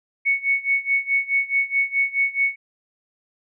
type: tone with tremolo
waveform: sine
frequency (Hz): 2217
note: C#7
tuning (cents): 0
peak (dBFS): -15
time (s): 0.25-2.56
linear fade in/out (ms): 20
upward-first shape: sine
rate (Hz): 4.7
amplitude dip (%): 90
effects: none